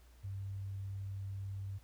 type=tone; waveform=sine; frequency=98 Hz; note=G2; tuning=in tune; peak=-39 dBFS; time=0.23-1.79 s; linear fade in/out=20 ms; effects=added 60 Hz sine -58 dBFS peak until 1.83 s + pink hiss -68 dBFS RMS until 1.83 s